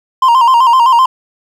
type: tone with vibrato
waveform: triangle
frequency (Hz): 987.8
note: B5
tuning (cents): 0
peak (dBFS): -3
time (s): 0.22-1.06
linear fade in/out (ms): 5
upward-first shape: square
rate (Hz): 7.8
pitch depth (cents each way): 92
effects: none